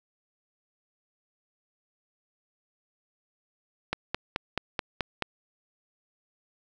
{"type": "click train", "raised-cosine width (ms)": 0.3, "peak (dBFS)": -11, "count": 7, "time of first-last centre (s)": [3.93, 5.223], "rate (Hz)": 4.64, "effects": []}